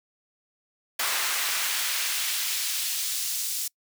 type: noise with high-pass filter sweep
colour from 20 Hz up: pink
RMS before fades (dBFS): -28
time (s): 0.99-3.68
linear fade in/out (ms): 5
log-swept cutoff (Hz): 1100 to 5900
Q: 0.78
effects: noise-tail reverb RT60 0.1 s tail -26 dB re dry